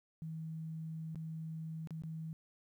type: tone with dropouts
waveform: sine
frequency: 160.2 Hz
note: E3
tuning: 49 cents flat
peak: -40 dBFS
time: 0.22-2.33 s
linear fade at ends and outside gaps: 0 ms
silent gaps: 1.147-1.157 / 1.873-1.907 / 2.021-2.036 s
effects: 12-bit